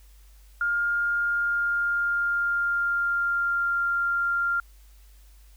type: tone with pitch glide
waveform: sine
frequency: 1410 to 1392.2 Hz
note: F6 to F6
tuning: +16 to -6 cents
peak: -22 dBFS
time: 0.61-4.6 s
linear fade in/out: 2 ms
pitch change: -22 cents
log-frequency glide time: 1.26-3.77 s
effects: added 50 Hz sine -49 dBFS peak until 5.56 s + white hiss -61 dBFS RMS until 5.56 s